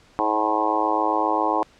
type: harmonic tone with a mistuned harmonic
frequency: 107.5 Hz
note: A2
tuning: 40 cents flat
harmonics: 3 / 4 / 5 / 6 / 7 / 8 / 9 / 10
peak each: -27 / -30 / -29 / -31 / -26 / -25 / -26 / -27 dBFS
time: 0.19-1.63 s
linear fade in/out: 0 ms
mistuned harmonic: 6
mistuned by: -22 cents
effects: pink hiss -54 dBFS RMS until 1.79 s + low-pass 6000 Hz 12 dB/octave